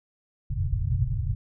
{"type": "low-pass noise", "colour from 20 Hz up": "white", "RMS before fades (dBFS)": -26, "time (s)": [0.5, 1.35], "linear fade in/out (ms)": 5, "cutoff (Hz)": 140, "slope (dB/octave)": 96, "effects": []}